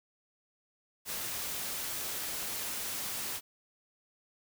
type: noise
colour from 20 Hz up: white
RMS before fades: -37 dBFS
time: 1.05-3.41 s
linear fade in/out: 50 ms
effects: none